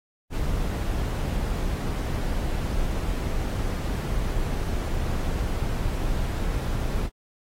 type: noise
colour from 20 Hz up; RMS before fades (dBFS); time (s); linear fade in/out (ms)
brown; -26; 0.3-7.1; 50
effects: AAC 48 kbps